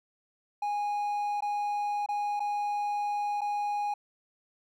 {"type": "tone with dropouts", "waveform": "triangle", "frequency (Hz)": 825, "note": "G#5", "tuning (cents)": -12, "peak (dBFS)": -26, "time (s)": [0.62, 3.94], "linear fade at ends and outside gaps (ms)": 5, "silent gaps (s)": [[1.407, 1.422], [2.062, 2.087], [2.396, 2.402], [3.409, 3.415]], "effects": []}